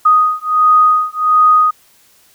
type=beating tone pair; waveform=sine; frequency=1244.5 / 1245.9 Hz; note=D#6 / D#6; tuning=0 / +2 cents; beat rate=1.4 Hz; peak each=-11 dBFS; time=0.05-1.71 s; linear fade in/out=10 ms; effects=white hiss -50 dBFS RMS until 2.34 s